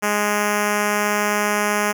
5% pulse tone with notch filter, 207.7 Hz, G#3, in tune, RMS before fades -20 dBFS, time 0.02-1.93 s, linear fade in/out 20 ms, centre 3800 Hz, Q 1.3, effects none

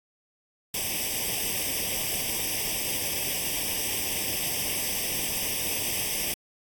white noise with comb filter, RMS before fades -29 dBFS, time 0.74-6.34 s, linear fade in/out 2 ms, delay 0.36 ms, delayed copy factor +1, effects AAC 64 kbps

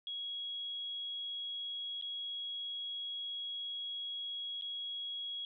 sine tone with dropouts, 3319 Hz, G#7, 2 cents flat, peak -38 dBFS, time 0.07-5.45 s, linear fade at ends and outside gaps 1 ms, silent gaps 2.013-2.023 / 4.612-4.621 s, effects none

